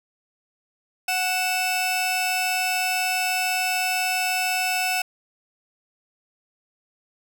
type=tone pair together; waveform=sawtooth; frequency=740 / 2633 Hz; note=F#5 / E7; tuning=0 / -3 cents; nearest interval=octave + minor seventh; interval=2197 cents; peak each=-21 dBFS; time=1.08-5.02 s; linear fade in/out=5 ms; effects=none